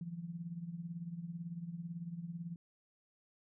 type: tone with tremolo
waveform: sine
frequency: 170 Hz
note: F3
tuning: 46 cents flat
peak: -37 dBFS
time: 0.01-2.56 s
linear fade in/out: 2 ms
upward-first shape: triangle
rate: 18 Hz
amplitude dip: 80%
effects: none